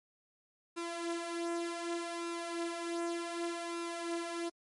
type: tone with flanger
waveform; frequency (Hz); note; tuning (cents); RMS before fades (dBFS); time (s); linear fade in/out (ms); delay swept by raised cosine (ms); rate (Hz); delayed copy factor
sawtooth; 340; F4; -46; -38; 0.76-4.5; 20; 0.77 to 5.77; 0.66; +0.6
effects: MP3 48 kbps